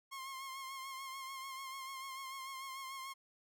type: tone with vibrato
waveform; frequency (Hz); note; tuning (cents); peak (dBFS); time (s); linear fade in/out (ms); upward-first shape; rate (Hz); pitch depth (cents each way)
sawtooth; 1070; C6; +38; -40; 0.11-3.14; 20; sine; 6.8; 37
effects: none